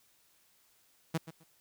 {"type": "tone with echo", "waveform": "sawtooth", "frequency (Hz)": 162.3, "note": "E3", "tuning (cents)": -27, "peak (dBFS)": -25, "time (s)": [1.14, 1.18], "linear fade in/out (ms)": 10, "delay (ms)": 130, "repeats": 2, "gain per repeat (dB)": -14, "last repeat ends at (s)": 1.44, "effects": ["white hiss -68 dBFS RMS until 1.6 s"]}